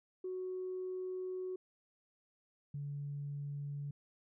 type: tone pair in turn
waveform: sine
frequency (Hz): 370 / 143.32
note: F#4 / D3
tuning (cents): 0 / -42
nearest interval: octave + major third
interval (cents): 1642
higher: first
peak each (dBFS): -37 / -38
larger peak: first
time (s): 0.24-1.56 / 2.74-3.91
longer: first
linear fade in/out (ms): 5
effects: tanh soft clip ceiling -33 dBFS